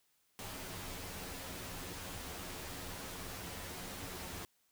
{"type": "noise with comb filter", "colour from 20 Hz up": "pink", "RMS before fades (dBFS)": -45, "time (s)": [0.39, 4.45], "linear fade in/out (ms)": 0, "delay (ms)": 11, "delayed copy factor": 0.65, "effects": ["white hiss -75 dBFS RMS until 4.71 s"]}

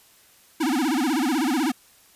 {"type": "tone with vibrato", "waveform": "square", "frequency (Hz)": 283.4, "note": "C#4", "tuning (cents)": 38, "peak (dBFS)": -21, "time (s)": [0.6, 1.72], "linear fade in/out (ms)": 10, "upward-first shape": "sine", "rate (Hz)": 16, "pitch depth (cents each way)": 270, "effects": ["white hiss -55 dBFS RMS until 2.15 s", "resampled to 32000 Hz"]}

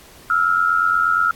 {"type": "tone pair together", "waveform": "sine", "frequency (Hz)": [1317.5, 1406], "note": ["E6", "F6"], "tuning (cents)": [-1, 11], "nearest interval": "minor second", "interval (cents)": 112, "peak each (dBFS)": -17, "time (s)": [0.3, 1.31], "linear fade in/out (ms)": 2, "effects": ["pink hiss -45 dBFS RMS until 1.35 s", "AAC 64 kbps"]}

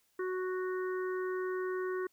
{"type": "harmonic tone", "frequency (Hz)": 370, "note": "F#4", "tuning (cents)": 0, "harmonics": [1, 3, 4, 5], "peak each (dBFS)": [-33, -43, -45, -47], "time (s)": [0.19, 2.07], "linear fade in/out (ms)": 5, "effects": ["white hiss -73 dBFS RMS until 2.12 s"]}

